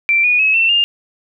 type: tone with pitch steps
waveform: sine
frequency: 2349 / 2457 / 2570 / 2689 / 2813 Hz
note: D7 / D#7 / E7 / E7 / F7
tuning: 0 / -22 / -45 / +34 / +12 cents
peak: -10 dBFS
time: 0.09-0.84 s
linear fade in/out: 0 ms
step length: 150 ms
effects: none